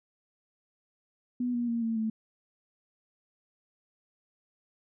sine tone with pitch steps, 246.2 / 239.5 / 232.9 / 226.6 / 220.4 Hz, B3 / A#3 / A#3 / A#3 / A3, -5 / +47 / -1 / -49 / +3 cents, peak -27 dBFS, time 1.4-2.1 s, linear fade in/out 5 ms, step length 140 ms, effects none

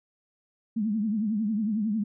sine tone with vibrato, 214.1 Hz, A3, 47 cents flat, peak -24 dBFS, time 0.76-2.04 s, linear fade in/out 10 ms, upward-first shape triangle, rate 11 Hz, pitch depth 140 cents each way, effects none

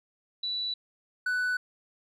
sine / triangle tone pair in turn, 3951 / 1490.2 Hz, B7 / F#6, 0 / +12 cents, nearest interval octave + perfect fourth, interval 1688 cents, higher first, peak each -29 / -24 dBFS, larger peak second, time 0.43-0.74 / 1.26-1.57 s, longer neither, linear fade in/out 5 ms, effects none

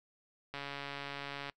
click train, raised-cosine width 0.3 ms, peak -25 dBFS, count 136, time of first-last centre 0.54-1.497 s, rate 141 Hz, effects noise-tail reverb RT60 0.1 s tail -24 dB re dry

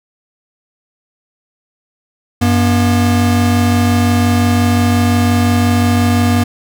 square tone pair together, 95.24 / 240 Hz, G2 / B3, -49 / -49 cents, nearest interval octave + major third, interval 1600 cents, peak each -13 dBFS, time 2.41-6.44 s, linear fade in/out 10 ms, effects none

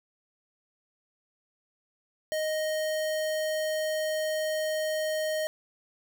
square tone, 622.3 Hz, D#5, in tune, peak -28 dBFS, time 2.32-5.47 s, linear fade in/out 0 ms, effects none

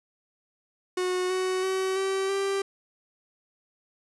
45% pulse tone with pitch steps, 365.5 / 372.1 / 378.8 / 385.7 / 392.6 Hz, F#4 / F#4 / F#4 / G4 / G4, -21 / +10 / +41 / -28 / +3 cents, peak -25 dBFS, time 0.97-2.62 s, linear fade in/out 5 ms, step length 330 ms, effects resampled to 24000 Hz + 9-bit

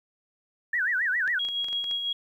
sine tone with vibrato, 1700 Hz, G#6, 40 cents sharp, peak -23 dBFS, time 0.73-1.39 s, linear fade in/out 5 ms, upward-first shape sine, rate 7.3 Hz, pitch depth 250 cents each way
clicks, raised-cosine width 0.2 ms, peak -25 dBFS, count 8, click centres 1.277 / 1.45 / 1.487 / 1.644 / 1.685 / 1.729 / 1.842 / 1.912 s
sine tone with tremolo, 3300 Hz, G#7, 12 cents flat, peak -25 dBFS, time 1.39-2.13 s, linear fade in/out 5 ms, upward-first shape sine, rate 6 Hz, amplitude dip 40%
effects 10-bit

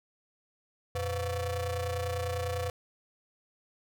35% pulse ring-modulated tone, 206 Hz, G#3, 14 cents flat, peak -26 dBFS, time 0.95-2.7 s, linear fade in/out 2 ms, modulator 294 Hz, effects none

